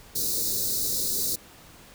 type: band-stop noise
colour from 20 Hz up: white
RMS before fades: -27 dBFS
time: 0.15-1.36 s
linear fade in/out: 10 ms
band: 540 to 3800 Hz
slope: 96 dB/octave
effects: pink hiss -50 dBFS RMS until 1.94 s